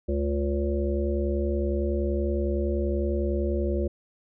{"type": "harmonic tone with a mistuned harmonic", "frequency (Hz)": 70.7, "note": "C#2", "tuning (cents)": 35, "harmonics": [1, 3, 5, 7, 8], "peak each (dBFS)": [-26, -32, -29, -35, -33], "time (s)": [0.08, 3.88], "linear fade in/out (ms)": 10, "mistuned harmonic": 3, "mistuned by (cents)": 20, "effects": []}